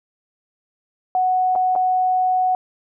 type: tone with dropouts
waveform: sine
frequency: 740 Hz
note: F#5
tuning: in tune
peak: -15 dBFS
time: 1.15-2.55 s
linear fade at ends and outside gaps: 1 ms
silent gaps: 1.553-1.559 / 1.753-1.76 s
effects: none